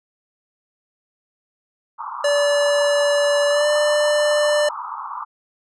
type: band-pass noise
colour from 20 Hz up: pink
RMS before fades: -30 dBFS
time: 1.98-5.25 s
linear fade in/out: 20 ms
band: 870 to 1300 Hz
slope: 96 dB/octave
type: tone with pitch glide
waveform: square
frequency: 578 to 593.9 Hz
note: D5 to D5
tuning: -28 to +19 cents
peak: -16 dBFS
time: 2.24-4.69 s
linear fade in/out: 5 ms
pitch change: +47 cents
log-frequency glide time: 3.5-3.67 s
effects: resampled to 22050 Hz